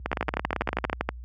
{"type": "two click trains", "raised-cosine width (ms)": 0.5, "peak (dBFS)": [-9, -11], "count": [13, 16], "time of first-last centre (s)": [[0.13, 1.09], [0.06, 0.898]], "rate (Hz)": [12.5, 17.9], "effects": ["added 60 Hz sine -28 dBFS peak until 1.24 s", "high-pass 100 Hz 12 dB/octave"]}